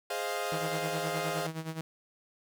sawtooth chord, F minor seventh, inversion first, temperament equal, 415.3 / 523.3 / 622.3 / 698.5 Hz, Ab4 / C5 / Eb5 / F5, 0 / 0 / 0 / 0 cents, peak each -34 / -34 / -35 / -32 dBFS, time 0.1-1.47 s, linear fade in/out 5 ms
sawtooth tone with tremolo, 160.5 Hz, E3, 46 cents flat, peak -29 dBFS, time 0.52-1.81 s, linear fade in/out 0 ms, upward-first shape sine, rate 9.6 Hz, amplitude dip 75%
effects none

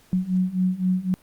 sine beating tone pair, 182.1 / 186 Hz, F#3 / F#3, -27 / +9 cents, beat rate 3.9 Hz, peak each -24 / -22 dBFS, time 0.13-1.14 s, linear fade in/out 0 ms, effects pink hiss -56 dBFS RMS until 1.22 s + Opus 48 kbps

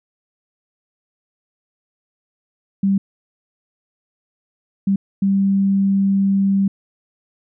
sine tone bursts at uneven times, 196 Hz, G3, in tune, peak -13 dBFS, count 3, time 2.83-2.98 / 4.87-4.96 / 5.22-6.68 s, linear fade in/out 5 ms, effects none

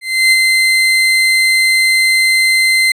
35% pulse tone with ADSR envelope, 2070 Hz, C7, 19 cents flat, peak -4 dBFS, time 0.01-2.92 s, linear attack 310 ms, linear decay 30 ms, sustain -3 dB, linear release 4 ms, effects low-pass 12000 Hz 12 dB/octave

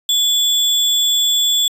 sine tone with sample-and-hold, 3443 Hz, A7, 38 cents flat, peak -12 dBFS, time 0.09-1.68 s, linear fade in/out 2 ms, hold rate 11025 Hz, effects resampled to 32000 Hz

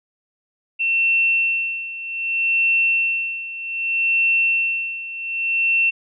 sine tone with tremolo, 2700 Hz, E7, 41 cents sharp, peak -14 dBFS, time 0.79-5.91 s, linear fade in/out 20 ms, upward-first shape sine, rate 0.64 Hz, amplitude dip 80%, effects none

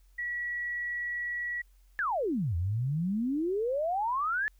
sine tone, 1932 Hz, B6, 39 cents flat, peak -31 dBFS, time 0.18-1.62 s, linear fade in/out 10 ms
sine exponential two-way sweep, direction down then up, 1770 to 81.4 to 1770 Hz, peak -27 dBFS, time 1.99-4.48 s, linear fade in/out 0 ms, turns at 2.56 s
effects added 45 Hz sine -57 dBFS peak until 4.59 s + white hiss -72 dBFS RMS until 4.59 s

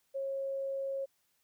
sine tone, 544 Hz, C#5, 33 cents flat, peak -33 dBFS, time 0.14-1.06 s, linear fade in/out 20 ms, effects white hiss -75 dBFS RMS until 1.43 s

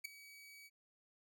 sawtooth tone with ADSR envelope, 2275 Hz, C#7, 44 cents sharp, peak -34 dBFS, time 0.04-0.7 s, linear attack 13 ms, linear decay 5 ms, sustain -18 dB, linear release 40 ms, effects none

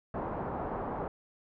white low-pass noise, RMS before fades -36 dBFS, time 0.14-1.08 s, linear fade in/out 2 ms, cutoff 1000 Hz, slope 24 dB/octave, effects none

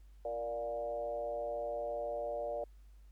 sine tone with frequency modulation, 587 Hz, D5, 1 cent flat, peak -35 dBFS, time 0.25-2.64 s, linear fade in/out 2 ms, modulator 120 Hz, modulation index 1, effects added 50 Hz sine -54 dBFS peak until 3.11 s + pink hiss -75 dBFS RMS until 3.11 s

